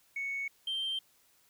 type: tone pair in turn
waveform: sine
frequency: 2217 / 3144 Hz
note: C#7 / G7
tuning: 0 / +4 cents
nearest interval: tritone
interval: 604 cents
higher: second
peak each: -32 / -30 dBFS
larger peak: second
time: 0.16-0.48 / 0.67-0.99 s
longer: neither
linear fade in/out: 5 ms
effects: tanh soft clip ceiling -29 dBFS + white hiss -67 dBFS RMS until 1.49 s